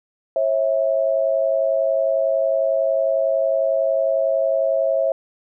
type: tone pair together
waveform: sine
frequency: 542 / 653 Hz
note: C#5 / E5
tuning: -39 / -17 cents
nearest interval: minor third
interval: 322 cents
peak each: -19 dBFS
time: 0.36-5.12 s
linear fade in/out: 2 ms
effects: none